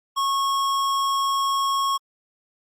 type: tone with hard clipping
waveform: sine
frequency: 1096 Hz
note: C#6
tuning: 20 cents flat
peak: -22 dBFS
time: 0.16-1.98 s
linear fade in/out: 20 ms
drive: 16 dB
effects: Opus 48 kbps